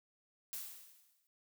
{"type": "noise with exponential decay", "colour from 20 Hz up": "blue", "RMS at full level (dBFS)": -41, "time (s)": [0.53, 1.27], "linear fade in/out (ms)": 0, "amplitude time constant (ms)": 160, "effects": []}